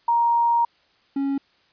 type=tone pair in turn; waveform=sine / triangle; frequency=938 / 276.1 Hz; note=A#5 / C#4; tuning=+11 / -7 cents; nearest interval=octave + major sixth; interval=2118 cents; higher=first; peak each=-16 / -19 dBFS; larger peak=first; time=0.08-0.65 / 1.16-1.38 s; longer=first; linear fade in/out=5 ms; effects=white hiss -61 dBFS RMS until 1.72 s + resampled to 11025 Hz